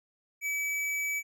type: tone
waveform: square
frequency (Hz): 2291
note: D7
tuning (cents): -44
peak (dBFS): -30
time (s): 0.41-1.23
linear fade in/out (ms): 50
effects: none